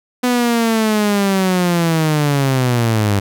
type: linear sweep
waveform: sawtooth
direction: down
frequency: 250 to 98 Hz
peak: -9 dBFS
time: 0.23-3.2 s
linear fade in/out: 10 ms
effects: none